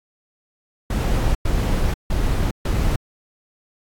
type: noise bursts at uneven times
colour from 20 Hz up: brown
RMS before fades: -19 dBFS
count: 4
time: 0.9-1.35 / 1.45-1.94 / 2.1-2.51 / 2.65-2.96 s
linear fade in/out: 5 ms
effects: AAC 64 kbps